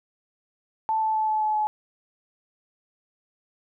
sine tone with pitch steps, 880 / 874.4 / 868.9 / 863.4 / 857.9 / 852.5 Hz, A5 / A5 / A5 / A5 / A5 / G#5, 0 / -11 / -22 / -33 / -44 / +45 cents, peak -21 dBFS, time 0.89-1.67 s, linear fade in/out 0 ms, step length 130 ms, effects none

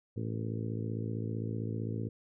harmonic tone with a mistuned harmonic, 55.5 Hz, A1, 16 cents sharp, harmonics 2 / 3 / 4 / 5 / 6 / 7 / 8 / 9, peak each -35 / -43 / -41 / -43 / -46 / -46 / -47 / -51 dBFS, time 0.16-2.09 s, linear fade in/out 10 ms, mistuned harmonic 9, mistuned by -47 cents, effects none

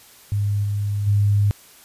sine tone with level steps, 102.2 Hz, G#2, 27 cents flat, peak -18 / -20 / -14 dBFS, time 0.32-1.51 s, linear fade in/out 0 ms, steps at 0.63 / 1.06 s, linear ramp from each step 20 ms, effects white hiss -48 dBFS RMS until 1.84 s + resampled to 32000 Hz

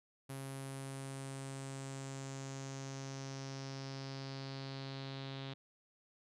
sawtooth tone with low-pass filter sweep, 135.5 Hz, C#3, 39 cents flat, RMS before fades -45 dBFS, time 0.29-5.54 s, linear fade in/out 10 ms, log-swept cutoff 11000 to 3700 Hz, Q 4.3, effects none

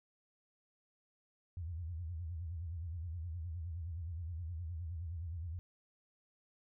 sine tone with vibrato, 83.9 Hz, E2, 31 cents sharp, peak -39 dBFS, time 1.57-5.59 s, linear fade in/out 0 ms, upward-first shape sine, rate 9.6 Hz, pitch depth 140 cents each way, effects none

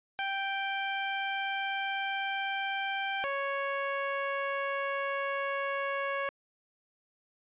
15% pulse tone pair in turn, 784 / 554.4 Hz, G5 / C#5, 0 / 0 cents, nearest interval tritone, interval 600 cents, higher first, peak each -24 dBFS, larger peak neither, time 0.19-3.24 / 3.24-6.29 s, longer neither, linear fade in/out 0 ms, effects resampled to 8000 Hz

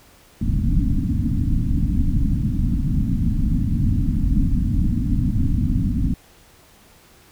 pink low-pass noise, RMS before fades -19 dBFS, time 0.41-6.14 s, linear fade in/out 5 ms, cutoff 290 Hz, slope 96 dB/octave, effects pink hiss -51 dBFS RMS until 7.31 s

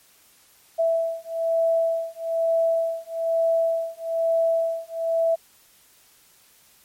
sine beating tone pair, 659.3 / 660.4 Hz, E5 / E5, 0 / +3 cents, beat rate 1.1 Hz, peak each -23 dBFS, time 0.78-5.36 s, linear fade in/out 20 ms, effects white hiss -56 dBFS RMS until 6.84 s + MP3 64 kbps

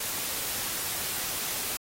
white noise, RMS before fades -32 dBFS, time 0-1.77 s, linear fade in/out 5 ms, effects AAC 48 kbps

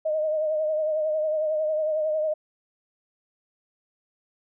sine tone with vibrato, 620 Hz, D#5, 6 cents flat, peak -22 dBFS, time 0.05-2.34 s, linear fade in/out 10 ms, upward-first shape triangle, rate 11 Hz, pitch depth 50 cents each way, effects none

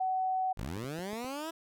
sine tone, 751 Hz, F#5, 26 cents sharp, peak -28 dBFS, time 0-0.53 s, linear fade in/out 10 ms
15% pulse linear sweep, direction up, 40.89 to 333.4 Hz, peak -30 dBFS, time 0.57-1.51 s, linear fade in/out 10 ms
clicks, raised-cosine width 2 ms, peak -34 dBFS, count 7, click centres 0.592 / 0.631 / 0.769 / 0.843 / 0.991 / 1.132 / 1.246 s
effects none

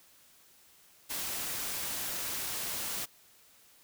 white noise, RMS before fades -36 dBFS, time 1.09-3.06 s, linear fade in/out 20 ms, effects white hiss -61 dBFS RMS until 3.83 s

